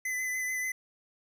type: tone with vibrato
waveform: square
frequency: 2019 Hz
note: B6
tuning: 38 cents sharp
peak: -31 dBFS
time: 0.05-0.72 s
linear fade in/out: 5 ms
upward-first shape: triangle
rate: 6.9 Hz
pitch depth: 26 cents each way
effects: none